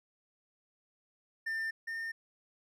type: tone pair in turn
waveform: triangle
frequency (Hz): 1795 / 1816.9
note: A6 / A#6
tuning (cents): +34 / -45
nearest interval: unison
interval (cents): 21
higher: second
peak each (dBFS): -31 / -34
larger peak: first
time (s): 1.46-1.71 / 1.87-2.12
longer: neither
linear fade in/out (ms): 10
effects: none

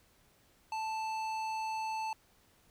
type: tone with tanh clipping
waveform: sine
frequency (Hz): 880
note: A5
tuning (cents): 0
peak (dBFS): -36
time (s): 0.72-2.13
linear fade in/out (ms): 2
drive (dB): 15
effects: pink hiss -67 dBFS RMS until 2.7 s

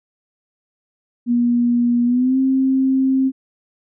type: tone with pitch glide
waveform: sine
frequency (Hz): 240 to 264.8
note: B3 to C4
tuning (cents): -49 to +21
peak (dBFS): -13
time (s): 1.26-3.32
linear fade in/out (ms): 50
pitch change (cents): +170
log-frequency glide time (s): 2.05-2.38
effects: none

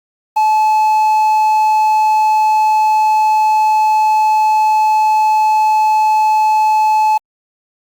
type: tone with quantisation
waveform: triangle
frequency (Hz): 863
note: A5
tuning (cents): -34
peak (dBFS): -7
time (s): 0.36-7.18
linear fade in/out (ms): 10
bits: 6
effects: Opus 48 kbps

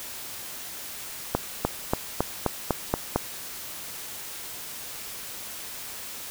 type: accelerating click train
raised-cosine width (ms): 1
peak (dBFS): -7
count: 8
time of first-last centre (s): 1.35-3.16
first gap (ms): 300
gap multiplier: 0.95
effects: white hiss -38 dBFS RMS until 6.3 s

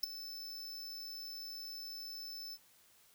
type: tone with ADSR envelope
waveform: square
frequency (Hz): 5274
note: E8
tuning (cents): 0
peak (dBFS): -27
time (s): 0.03-2.58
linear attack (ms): 8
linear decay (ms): 6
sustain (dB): -17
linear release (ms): 46
effects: white hiss -66 dBFS RMS until 3.14 s

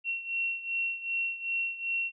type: beating tone pair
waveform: sine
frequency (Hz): 2726 / 2728.6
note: F7 / F7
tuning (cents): -43 / -41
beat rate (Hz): 2.6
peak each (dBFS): -31 / -35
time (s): 0.04-2.12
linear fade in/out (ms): 50
effects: none

